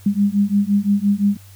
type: beating tone pair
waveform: sine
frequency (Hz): 199.4 / 205.2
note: G3 / G#3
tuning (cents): +30 / -21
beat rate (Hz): 5.8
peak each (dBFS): -17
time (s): 0.06-1.37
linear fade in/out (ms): 5
effects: added 97 Hz sine -41 dBFS peak until 1.55 s + white hiss -49 dBFS RMS until 1.55 s